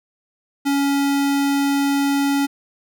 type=tone; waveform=square; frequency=280 Hz; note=C#4; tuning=18 cents sharp; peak=-17 dBFS; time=0.65-2.47 s; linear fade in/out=20 ms; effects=none